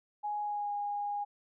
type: tone with pitch glide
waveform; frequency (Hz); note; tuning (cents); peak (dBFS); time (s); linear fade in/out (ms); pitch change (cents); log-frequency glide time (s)
sine; 833 to 819.6; G#5 to G#5; +5 to -23; -32; 0.23-1.25; 20; -28; 0.41-0.72
effects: none